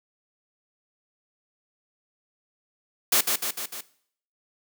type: noise with echo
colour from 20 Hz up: white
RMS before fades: -20 dBFS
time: 3.12-3.21 s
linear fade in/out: 5 ms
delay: 150 ms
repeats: 4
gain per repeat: -4 dB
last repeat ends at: 3.81 s
effects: noise-tail reverb RT60 0.6 s tail -18 dB re dry + high-pass 200 Hz 12 dB/octave